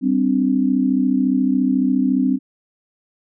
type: chord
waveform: sine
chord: G suspended fourth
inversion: none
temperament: equal with one note detuned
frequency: 196 / 259.5 / 293.7 Hz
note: G3 / C4 / D4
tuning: 0 / -14 / 0 cents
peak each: -21 / -16 / -22 dBFS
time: 0.01-2.39 s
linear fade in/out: 50 ms
effects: none